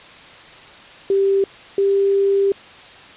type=tone pair in turn; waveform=sine; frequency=392 / 395.2 Hz; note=G4 / G4; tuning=0 / +14 cents; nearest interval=unison; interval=14 cents; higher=second; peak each=-13 dBFS; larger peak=neither; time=1.1-1.44 / 1.78-2.52 s; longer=second; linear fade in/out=2 ms; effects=white hiss -41 dBFS RMS until 3.16 s + resampled to 8000 Hz